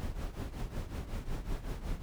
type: noise with tremolo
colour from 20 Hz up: brown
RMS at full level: -34 dBFS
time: 0-2.02 s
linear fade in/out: 0 ms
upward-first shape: triangle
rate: 5.4 Hz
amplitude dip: 80%
effects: none